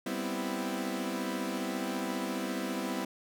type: chord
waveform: sawtooth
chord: C major seventh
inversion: second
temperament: equal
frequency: 196 / 246.9 / 261.6 / 329.6 Hz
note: G3 / B3 / C4 / E4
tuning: 0 / 0 / 0 / 0 cents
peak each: -34 dBFS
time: 0.06-3.05 s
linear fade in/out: 5 ms
effects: none